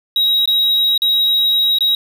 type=tone with dropouts; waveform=triangle; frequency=3823 Hz; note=A#7; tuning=43 cents sharp; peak=-10 dBFS; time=0.16-1.95 s; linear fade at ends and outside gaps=2 ms; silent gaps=0.457-0.475 / 0.978-1.019 / 1.786-1.807 s; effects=none